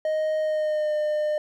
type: tone with pitch glide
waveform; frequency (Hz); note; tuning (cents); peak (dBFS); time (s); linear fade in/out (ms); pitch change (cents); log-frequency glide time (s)
triangle; 622.3 to 604.6; D#5 to D#5; 0 to -50; -20; 0.05-1.38; 2; -50; 0.39-0.95
effects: none